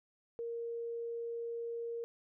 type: tone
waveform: sine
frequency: 466.2 Hz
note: A#4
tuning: in tune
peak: -37 dBFS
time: 0.39-2.04 s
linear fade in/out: 0 ms
effects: none